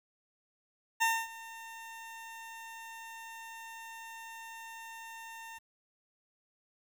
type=tone with ADSR envelope; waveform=20% pulse; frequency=908 Hz; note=A#5; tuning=46 cents flat; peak=-20 dBFS; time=1-5.59 s; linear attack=22 ms; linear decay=250 ms; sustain=-20 dB; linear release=17 ms; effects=10-bit